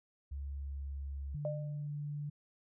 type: tone with pitch glide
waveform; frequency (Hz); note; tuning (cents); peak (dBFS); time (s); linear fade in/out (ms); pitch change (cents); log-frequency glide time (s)
sine; 70 to 69.56; C#2 to C#2; +18 to +7; -38; 0.31-1.36; 10; -11; 0.59-0.7
type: tone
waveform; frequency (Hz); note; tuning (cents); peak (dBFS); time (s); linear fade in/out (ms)
sine; 146.5; D3; -4; -37; 1.34-2.3; 10
type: tone with exponential decay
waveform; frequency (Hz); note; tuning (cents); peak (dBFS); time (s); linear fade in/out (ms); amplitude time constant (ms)
sine; 602; D5; +43; -32; 1.45-1.87; 1; 90
effects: none